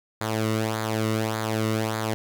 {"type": "tone with flanger", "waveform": "sawtooth", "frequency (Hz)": 110, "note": "A2", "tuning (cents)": 0, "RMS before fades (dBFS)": -26, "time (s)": [0.21, 2.14], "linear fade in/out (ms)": 0, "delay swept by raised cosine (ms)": [0.35, 1.24], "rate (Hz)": 1.7, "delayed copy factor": -0.65, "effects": []}